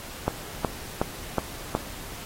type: click train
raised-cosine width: 1 ms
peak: -8 dBFS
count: 5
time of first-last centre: 0.28-1.751 s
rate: 2.72 Hz
effects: pink hiss -40 dBFS RMS until 2.25 s + AAC 48 kbps